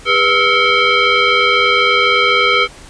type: tone with frequency modulation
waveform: sine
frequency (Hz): 490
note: B4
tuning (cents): -14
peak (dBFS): -9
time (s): 0.05-2.68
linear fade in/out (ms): 50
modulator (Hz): 892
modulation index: 3.2
effects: pink hiss -38 dBFS RMS until 2.89 s + resampled to 22050 Hz